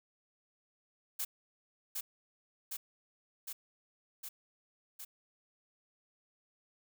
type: noise with echo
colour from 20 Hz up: blue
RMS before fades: -36 dBFS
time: 1.19-1.25 s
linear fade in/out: 10 ms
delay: 760 ms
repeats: 5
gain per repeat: -2 dB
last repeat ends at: 5.05 s
effects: none